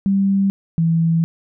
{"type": "tone pair in turn", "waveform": "sine", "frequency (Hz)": [196, 164.82], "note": ["G3", "E3"], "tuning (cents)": [0, 0], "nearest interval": "minor third", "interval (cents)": 300, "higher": "first", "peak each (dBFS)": -13, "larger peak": "neither", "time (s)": [[0.06, 0.5], [0.78, 1.24]], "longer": "second", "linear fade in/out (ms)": 0, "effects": []}